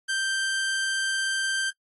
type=tone; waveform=sawtooth; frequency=1568 Hz; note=G6; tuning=in tune; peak=-21 dBFS; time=0.08-1.71 s; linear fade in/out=20 ms; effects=noise-tail reverb RT60 0.1 s tail -23 dB re dry + AAC 32 kbps